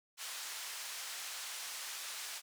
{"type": "band-pass noise", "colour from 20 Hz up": "white", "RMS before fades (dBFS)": -44, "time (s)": [0.17, 2.42], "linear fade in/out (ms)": 50, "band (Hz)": [910, 8400], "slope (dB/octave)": 12, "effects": []}